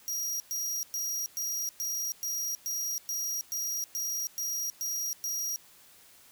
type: tone bursts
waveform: sawtooth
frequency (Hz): 5710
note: F8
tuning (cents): +37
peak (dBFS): -28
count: 13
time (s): 0.08-5.56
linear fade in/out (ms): 0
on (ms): 320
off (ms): 110
effects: white hiss -57 dBFS RMS until 6.31 s